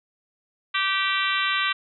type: harmonic tone with a mistuned harmonic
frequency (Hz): 389.6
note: G4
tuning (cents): -11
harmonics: 3 / 4 / 5 / 6 / 7 / 8 / 9 / 10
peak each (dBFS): -27 / -28 / -29 / -30 / -30 / -31 / -32 / -32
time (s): 0.74-1.73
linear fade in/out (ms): 10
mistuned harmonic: 4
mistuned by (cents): -15
effects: none